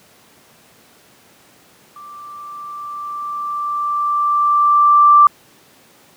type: tone with level ramp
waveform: sine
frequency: 1174.7 Hz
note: D6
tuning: in tune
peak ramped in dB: -34 to -4 dBFS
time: 1.96-5.27 s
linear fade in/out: 2 ms
effects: pink hiss -49 dBFS RMS until 6.16 s + high-pass 150 Hz 12 dB/octave